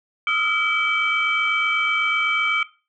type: tone cluster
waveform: sine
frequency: 1248 / 1296 / 1389 / 2299 / 3123 Hz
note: D#6 / E6 / F6 / D7 / G7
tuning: +5 / -30 / -10 / -37 / -7 cents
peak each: -27 / -29 / -27 / -20 / -28 dBFS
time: 0.27-2.63 s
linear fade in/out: 2 ms
effects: noise-tail reverb RT60 0.3 s tail -17 dB re dry + tanh soft clip ceiling -8 dBFS